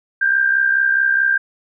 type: tone with amplitude modulation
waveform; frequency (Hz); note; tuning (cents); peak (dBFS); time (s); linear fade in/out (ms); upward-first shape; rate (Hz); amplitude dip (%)
sine; 1586; G6; +20; -10; 0.21-1.38; 10; sine; 64.7; 60
effects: none